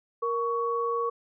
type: tone pair together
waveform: sine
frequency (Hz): 468 / 1119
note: A#4 / C#6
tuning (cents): +7 / +16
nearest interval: octave + minor third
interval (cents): 1509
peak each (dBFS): -28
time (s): 0.22-1.1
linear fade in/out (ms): 10
effects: none